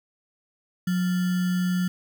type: tone with sample-and-hold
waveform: sine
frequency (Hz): 181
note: F#3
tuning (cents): -38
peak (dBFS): -21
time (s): 0.87-1.88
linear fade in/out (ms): 5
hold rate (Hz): 1575
effects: none